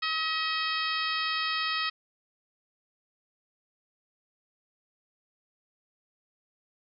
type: harmonic tone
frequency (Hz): 637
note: D#5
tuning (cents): +41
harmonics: 2 / 3 / 4 / 5 / 6 / 7 / 8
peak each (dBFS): -32 / -34 / -35 / -36 / -37 / -37 / -38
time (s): 0.02-1.9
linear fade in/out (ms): 10
effects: none